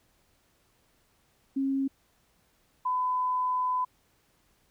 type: tone pair in turn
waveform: sine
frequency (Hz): 271.1 / 1006.2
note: C#4 / B5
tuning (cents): -38 / +32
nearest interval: octave + major seventh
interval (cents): 2270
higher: second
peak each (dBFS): -25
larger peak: neither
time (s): 1.56-1.88 / 2.85-3.85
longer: second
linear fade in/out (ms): 10
effects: pink hiss -68 dBFS RMS until 4.7 s